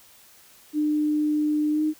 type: tone with pitch glide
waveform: sine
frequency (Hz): 301.2 to 307.9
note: D4 to D#4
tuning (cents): +44 to -18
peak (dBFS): -20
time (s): 0.73-1.94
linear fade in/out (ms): 50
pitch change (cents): +38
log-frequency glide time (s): 1.71-1.83
effects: white hiss -53 dBFS RMS until 1.99 s